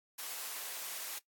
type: high-pass noise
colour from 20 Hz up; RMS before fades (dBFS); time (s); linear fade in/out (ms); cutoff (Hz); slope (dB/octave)
white; -42; 0.18-1.19; 10; 500; 12
effects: noise-tail reverb RT60 0.1 s tail -17 dB re dry + AAC 64 kbps